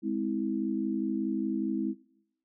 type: chord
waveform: sine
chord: Ab augmented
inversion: none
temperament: just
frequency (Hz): 207.7 / 259.6 / 324.5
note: Ab3 / C4 / E4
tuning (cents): 0 / -13 / -27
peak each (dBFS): -32 / -33 / -31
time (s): 0.02-1.95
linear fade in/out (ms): 50
effects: noise-tail reverb RT60 0.8 s tail -20 dB re dry